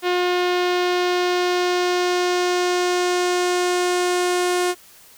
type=tone with low-pass filter sweep; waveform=sawtooth; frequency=358 Hz; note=F4; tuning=43 cents sharp; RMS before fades=-20 dBFS; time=0.02-4.75 s; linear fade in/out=50 ms; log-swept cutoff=3600 to 9900 Hz; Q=1.3; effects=white hiss -48 dBFS RMS until 5.17 s